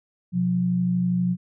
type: tone pair together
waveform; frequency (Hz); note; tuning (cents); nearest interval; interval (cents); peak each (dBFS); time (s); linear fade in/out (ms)
sine; 126.6 / 179.04; B2 / F3; +43 / +43; tritone; 600; -28 / -20; 0.32-1.37; 50
effects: none